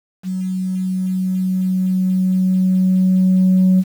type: tone with level ramp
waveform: sine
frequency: 186.2 Hz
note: F#3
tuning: 11 cents sharp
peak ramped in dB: -19 to -7 dBFS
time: 0.23-3.84 s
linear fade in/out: 50 ms
effects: tanh soft clip ceiling -7 dBFS + 7-bit